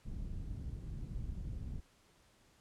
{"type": "low-pass noise", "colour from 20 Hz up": "pink", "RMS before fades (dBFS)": -42, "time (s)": [0.05, 1.81], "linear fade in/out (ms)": 20, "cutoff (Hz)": 140, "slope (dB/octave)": 12, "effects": ["pink hiss -68 dBFS RMS until 2.6 s", "low-pass 10000 Hz 12 dB/octave"]}